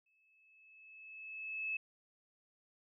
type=tone with exponential growth; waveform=sine; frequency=2600 Hz; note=E7; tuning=24 cents flat; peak=-34 dBFS; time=0.06-1.77 s; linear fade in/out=5 ms; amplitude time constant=370 ms; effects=none